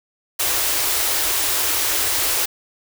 white band-stop noise, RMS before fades -20 dBFS, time 0.39-2.46 s, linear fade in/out 10 ms, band 110 to 290 Hz, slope 96 dB/octave, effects none

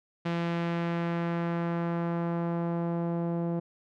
sawtooth tone with low-pass filter sweep, 169.9 Hz, F3, 47 cents flat, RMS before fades -30 dBFS, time 0.25-3.6 s, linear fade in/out 10 ms, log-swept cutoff 3100 to 630 Hz, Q 0.96, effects none

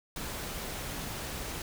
pink noise, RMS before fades -38 dBFS, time 0.16-1.62 s, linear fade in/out 2 ms, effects none

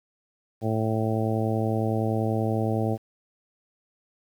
harmonic tone, 110.6 Hz, A2, 9 cents sharp, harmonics 1 / 2 / 3 / 4 / 5 / 6 / 7, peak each -26 / -29 / -31 / -32 / -33 / -34 / -34 dBFS, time 0.61-2.98 s, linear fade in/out 50 ms, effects 9-bit

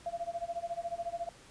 sine tone with tremolo, 684 Hz, F5, 36 cents flat, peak -31 dBFS, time 0.06-1.29 s, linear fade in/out 2 ms, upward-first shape sine, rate 14 Hz, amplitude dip 95%, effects pink hiss -56 dBFS RMS until 1.5 s + resampled to 22050 Hz

